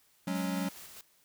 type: chord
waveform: square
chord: F# suspended second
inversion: none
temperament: equal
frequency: 185 / 207.7 / 277.2 Hz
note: F#3 / G#3 / C#4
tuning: 0 / 0 / 0 cents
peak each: -34 / -39 / -37 dBFS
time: 0.27-0.69 s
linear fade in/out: 5 ms
type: noise with tremolo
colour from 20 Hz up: white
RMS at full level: -48 dBFS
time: 0.35-1.01 s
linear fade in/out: 2 ms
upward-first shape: square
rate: 4.9 Hz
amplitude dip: 30%
effects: white hiss -67 dBFS RMS until 1.24 s